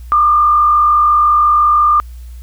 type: tone with frequency modulation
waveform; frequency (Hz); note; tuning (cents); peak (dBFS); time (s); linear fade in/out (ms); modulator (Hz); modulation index
sine; 1200; D6; +37; -7; 0.12-2; 0; 45.8; 0.54
effects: added 60 Hz sine -28 dBFS peak until 2.42 s + white hiss -50 dBFS RMS until 2.42 s